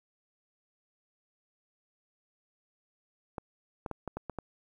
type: clicks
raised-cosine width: 1 ms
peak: -22 dBFS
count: 7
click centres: 3.382 / 3.862 / 3.913 / 4.077 / 4.17 / 4.297 / 4.387 s
effects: 10-bit